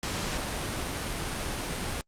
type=noise; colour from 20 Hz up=pink; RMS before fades=-32 dBFS; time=0.03-2.01 s; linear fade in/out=0 ms; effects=low-pass 10000 Hz 12 dB/octave + Opus 48 kbps